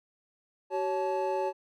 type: tone cluster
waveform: triangle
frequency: 379.4 / 556 / 869 Hz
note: F#4 / C#5 / A5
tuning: +43 / +5 / -22 cents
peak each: -30 dBFS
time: 0.7-1.53 s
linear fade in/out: 50 ms
effects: none